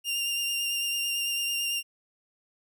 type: tone with vibrato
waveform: sawtooth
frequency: 2794 Hz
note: F7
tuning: in tune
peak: -24 dBFS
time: 0.04-1.83 s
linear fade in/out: 50 ms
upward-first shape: sine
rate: 9 Hz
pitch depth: 16 cents each way
effects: none